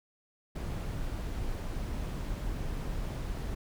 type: noise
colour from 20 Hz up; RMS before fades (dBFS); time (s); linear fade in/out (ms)
brown; -35; 0.55-3.55; 10
effects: none